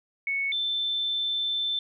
sine tone pair in turn, 2212 / 3540 Hz, C#7 / A7, -4 / +10 cents, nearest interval minor sixth, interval 814 cents, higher second, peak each -25 dBFS, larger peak neither, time 0.27-0.52 / 0.52-1.79 s, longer second, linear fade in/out 2 ms, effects none

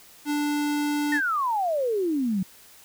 square tone, 293.7 Hz, D4, in tune, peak -24 dBFS, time 0.25-1.21 s, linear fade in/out 50 ms
sine exponential sweep, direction down, 1864.7 to 180 Hz, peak -22 dBFS, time 1.12-2.43 s, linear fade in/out 5 ms
effects white hiss -51 dBFS RMS until 2.84 s

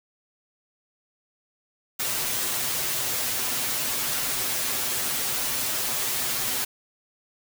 white noise with comb filter, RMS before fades -27 dBFS, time 1.99-6.65 s, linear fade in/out 10 ms, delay 7.9 ms, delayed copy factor +0.85, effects none

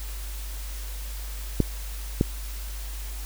clicks, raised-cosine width 3 ms, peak -6 dBFS, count 2, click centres 1.603 / 2.211 s, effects added 50 Hz sine -32 dBFS peak until 3.25 s + white hiss -42 dBFS RMS until 3.25 s

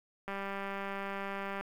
click train, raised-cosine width 0.5 ms, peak -24 dBFS, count 263, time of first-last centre 0.28-1.61 s, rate 197 Hz, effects 9-bit

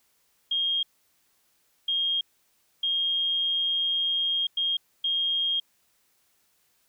sine tone bursts at uneven times, 3236 Hz, G#7, 46 cents flat, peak -23 dBFS, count 5, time 0.51-0.83 / 1.88-2.21 / 2.83-4.47 / 4.57-4.77 / 5.04-5.6 s, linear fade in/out 5 ms, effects white hiss -68 dBFS RMS until 6.88 s

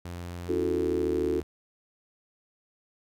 sawtooth tone with pitch glide, 87.31 to 76.89 Hz, F2 to D#2, 0 to -20 cents, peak -32 dBFS, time 0.05-1.43 s, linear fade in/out 5 ms, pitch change -220 cents, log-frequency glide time 0.49-1.25 s
sine chord, F# minor seventh, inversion second, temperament equal with one note detuned, 277.2 / 329.6 / 363.6 / 440 Hz, C#4 / E4 / F#4 / A4, 0 / 0 / -30 / 0 cents, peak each -33 / -32 / -28 / -30 dBFS, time 0.48-1.41 s, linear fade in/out 20 ms
effects none

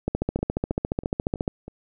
two click trains, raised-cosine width 2 ms, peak -10 / -24 dBFS, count 21 / 5, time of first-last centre 0.08-1.479 / 0.39-1.68 s, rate 14.3 / 3.1 Hz, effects none

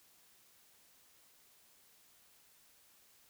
silence, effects white hiss -66 dBFS RMS until 3.29 s

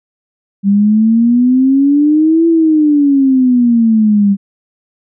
sine exponential two-way sweep, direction up then down, 196 to 335 to 196 Hz, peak -6 dBFS, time 0.63-4.37 s, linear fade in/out 50 ms, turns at 2.47 s, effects none

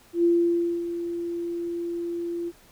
sine tone with ADSR envelope, 342.6 Hz, F4, 33 cents flat, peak -16 dBFS, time 0.13-2.52 s, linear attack 110 ms, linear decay 590 ms, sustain -11 dB, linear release 41 ms, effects pink hiss -55 dBFS RMS until 2.71 s

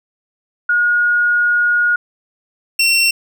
sine / 25% pulse tone pair in turn, 1440 / 2718 Hz, F#6 / F7, -47 / -48 cents, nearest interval major seventh, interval 1099 cents, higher second, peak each -11 / -7 dBFS, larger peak second, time 0.69-1.96 / 2.79-3.11 s, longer first, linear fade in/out 5 ms, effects none

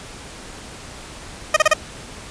15% pulse tone bursts, 619 Hz, D#5, 9 cents flat, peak -4 dBFS, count 4, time 1.54-1.736 s, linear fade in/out 5 ms, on 25 ms, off 32 ms, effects pink hiss -37 dBFS RMS until 2.3 s + resampled to 22050 Hz

